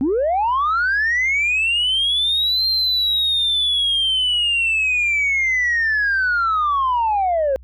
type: linear two-way sweep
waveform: sine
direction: up then down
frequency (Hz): 242.8 to 4186 to 518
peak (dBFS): -14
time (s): 0.01-7.56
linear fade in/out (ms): 0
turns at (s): 2.67
effects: tanh soft clip ceiling -13 dBFS + added 63 Hz sine -39 dBFS peak until 7.63 s